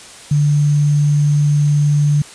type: tone with sample-and-hold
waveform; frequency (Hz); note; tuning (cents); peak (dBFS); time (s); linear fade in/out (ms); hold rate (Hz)
sine; 146.83; D3; 0; -10; 0.31-2.22; 5; 6300
effects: white hiss -37 dBFS RMS until 2.34 s + resampled to 22050 Hz